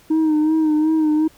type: tone with vibrato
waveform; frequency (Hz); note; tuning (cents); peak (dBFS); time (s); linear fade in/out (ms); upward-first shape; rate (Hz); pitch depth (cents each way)
sine; 311.1; D#4; 0; -11; 0.1-1.28; 10; sine; 2.7; 43
effects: tanh soft clip ceiling -13 dBFS + pink hiss -51 dBFS RMS until 1.37 s